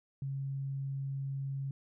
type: tone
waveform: sine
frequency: 136.8 Hz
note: C#3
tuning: 23 cents flat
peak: -34 dBFS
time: 0.22-1.71 s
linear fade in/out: 2 ms
effects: none